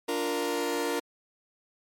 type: chord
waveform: sawtooth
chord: Bb major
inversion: first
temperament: just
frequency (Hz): 291.4 / 349.6 / 466.2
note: D4 / F4 / Bb4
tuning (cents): -13 / +2 / 0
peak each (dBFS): -29 / -29 / -26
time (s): 0.08-1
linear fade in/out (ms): 10
effects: MP3 64 kbps